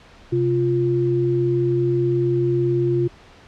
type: tone pair together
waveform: sine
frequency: 130.8 / 349.2 Hz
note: C3 / F4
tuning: 0 / 0 cents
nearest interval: octave + perfect fourth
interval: 1700 cents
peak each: -21 / -18 dBFS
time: 0.32-3.08 s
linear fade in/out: 10 ms
effects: pink hiss -47 dBFS RMS until 3.47 s + low-pass 4000 Hz 12 dB/octave